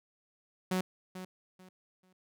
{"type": "tone with echo", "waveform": "sawtooth", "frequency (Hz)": 185, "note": "F#3", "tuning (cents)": 0, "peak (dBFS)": -25, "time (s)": [0.71, 0.81], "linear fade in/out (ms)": 5, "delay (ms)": 440, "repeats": 3, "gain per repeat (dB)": -12, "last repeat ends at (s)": 2.13, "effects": []}